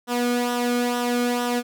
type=tone with flanger; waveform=sawtooth; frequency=243 Hz; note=B3; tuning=28 cents flat; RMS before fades=-23 dBFS; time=0.07-1.63 s; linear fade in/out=50 ms; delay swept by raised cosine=0.43 to 1.11 ms; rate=2.2 Hz; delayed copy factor=-0.6; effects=none